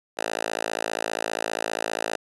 5% pulse tone with high-pass filter, 55 Hz, A1, in tune, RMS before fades -29 dBFS, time 0.17-2.17 s, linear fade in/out 10 ms, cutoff 610 Hz, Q 1, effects resampled to 24000 Hz

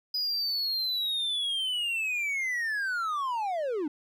triangle linear sweep, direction down, 4978 to 277.2 Hz, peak -26 dBFS, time 0.14-3.88 s, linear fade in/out 5 ms, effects none

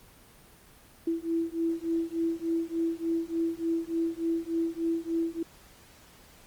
sine beating tone pair, 329.6 / 333 Hz, E4 / E4, 0 / +18 cents, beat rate 3.4 Hz, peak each -30 dBFS, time 1.07-5.43 s, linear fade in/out 5 ms, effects pink hiss -55 dBFS RMS until 6.46 s + Opus 24 kbps

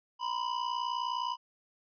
square ring-modulated tone, 989 Hz, B5, 2 cents sharp, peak -29 dBFS, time 0.19-1.37 s, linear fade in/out 50 ms, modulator 29.9 Hz, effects resampled to 11025 Hz

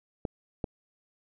clicks, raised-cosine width 2 ms, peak -17 dBFS, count 2, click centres 0.252 / 0.642 s, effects none

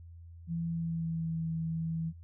sine tone with pitch glide, 167.1 to 162.91 Hz, E3 to E3, +24 to -20 cents, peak -31 dBFS, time 0.47-2.13 s, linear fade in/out 50 ms, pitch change -44 cents, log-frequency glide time 0.67-1.26 s, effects noise-tail reverb RT60 0.1 s tail -26 dB re dry + added 84 Hz sine -47 dBFS peak until 2.23 s

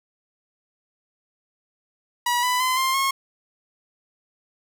sawtooth tone with pitch steps, 968 / 995.8 / 1024.4 / 1053.8 / 1084 Hz, B5 / B5 / C6 / C6 / C#6, -35 / +14 / -37 / +12 / -39 cents, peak -16 dBFS, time 2.26-3.11 s, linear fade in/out 5 ms, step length 170 ms, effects none

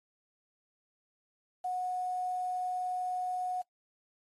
sine tone with quantisation, 731 Hz, F#5, 21 cents flat, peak -31 dBFS, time 1.64-3.62 s, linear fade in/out 10 ms, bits 9, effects noise-tail reverb RT60 0.1 s tail -23 dB re dry + AAC 32 kbps

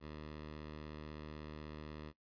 10% pulse tone, 76.2 Hz, D#2, 36 cents flat, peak -38 dBFS, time 0-2.13 s, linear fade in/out 50 ms, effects noise-tail reverb RT60 0.1 s tail -19 dB re dry + resampled to 11025 Hz

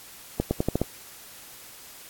accelerating click train, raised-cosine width 2 ms, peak -9 dBFS, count 6, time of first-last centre 0.4-0.816 s, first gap 110 ms, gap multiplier 0.86, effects white hiss -46 dBFS RMS until 2.09 s + AAC 64 kbps

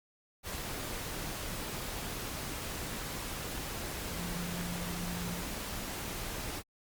sine tone in noise, 174.61 Hz, F3, in tune, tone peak -38 dBFS, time 4.15-5.44 s, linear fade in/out 50 ms, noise pink, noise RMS -39 dBFS, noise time 0.43-6.63 s, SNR -2 dB, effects Opus 48 kbps

